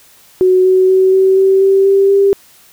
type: tone with pitch steps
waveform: sine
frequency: 370 / 373.7 / 377.3 / 381.1 / 384.8 / 388.6 / 392.5 / 396.3 Hz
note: F#4 / F#4 / F#4 / G4 / G4 / G4 / G4 / G4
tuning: 0 / +17 / +34 / -49 / -32 / -15 / +2 / +19 cents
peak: -6 dBFS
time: 0.41-2.33 s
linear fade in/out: 0 ms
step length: 240 ms
effects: white hiss -45 dBFS RMS until 2.72 s